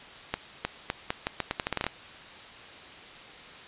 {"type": "accelerating click train", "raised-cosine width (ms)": 0.3, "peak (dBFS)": -11, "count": 14, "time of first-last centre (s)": [0.34, 1.866], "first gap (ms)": 310, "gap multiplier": 0.81, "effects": ["white hiss -46 dBFS RMS until 3.67 s", "resampled to 8000 Hz"]}